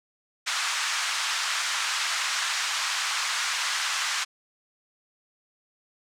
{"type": "band-pass noise", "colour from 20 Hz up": "pink", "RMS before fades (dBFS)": -28, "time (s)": [0.46, 4.25], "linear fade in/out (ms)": 20, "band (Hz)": [1100, 7700], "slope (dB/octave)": 24, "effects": []}